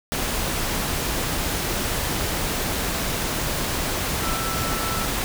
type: tone in noise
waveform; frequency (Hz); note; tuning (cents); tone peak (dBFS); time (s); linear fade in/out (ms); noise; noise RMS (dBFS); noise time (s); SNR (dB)
sine; 1328; E6; +12; -30; 4.23-5.05; 0; pink; -25; 0.12-5.24; -8
effects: none